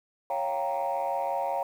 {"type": "chord", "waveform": "sine", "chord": "G half-diminished seventh", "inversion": "second", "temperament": "equal", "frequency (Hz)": [554.4, 698.5, 784, 932.3], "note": ["Db5", "F5", "G5", "Bb5"], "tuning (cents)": [0, 0, 0, 0], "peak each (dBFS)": -31, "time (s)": [0.3, 1.63], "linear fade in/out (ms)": 2, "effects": ["tanh soft clip ceiling -21 dBFS", "9-bit"]}